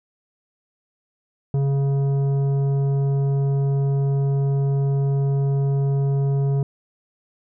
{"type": "tone with tanh clipping", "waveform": "sine", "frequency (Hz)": 138.59, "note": "C#3", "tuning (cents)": 0, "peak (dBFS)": -19, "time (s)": [1.54, 6.63], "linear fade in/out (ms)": 2, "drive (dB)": 10, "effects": []}